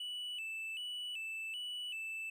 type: tone with vibrato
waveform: triangle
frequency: 2794 Hz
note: F7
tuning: in tune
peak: -38 dBFS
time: 0-2.3 s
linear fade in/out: 5 ms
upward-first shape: square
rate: 1.3 Hz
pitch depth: 97 cents each way
effects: none